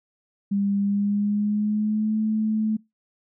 sine tone with pitch glide, 200.1 to 217 Hz, G3 to A3, +36 to -24 cents, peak -20 dBFS, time 0.51-2.77 s, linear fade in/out 10 ms, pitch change +140 cents, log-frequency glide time 0.8-2.18 s, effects noise-tail reverb RT60 0.2 s tail -23 dB re dry

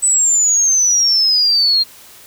sine exponential sweep, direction down, 8060 to 4186 Hz, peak -10 dBFS, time 0.02-1.84 s, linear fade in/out 20 ms, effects white hiss -41 dBFS RMS until 2.26 s

